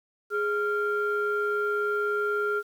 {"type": "tone pair together", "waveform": "sine", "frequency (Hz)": [415.3, 1388], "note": ["G#4", "F6"], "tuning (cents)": [0, -11], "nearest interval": "octave + major sixth", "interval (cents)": 2089, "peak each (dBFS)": [-26, -26], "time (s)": [0.3, 2.63], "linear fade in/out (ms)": 50, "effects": ["tanh soft clip ceiling -18 dBFS", "9-bit"]}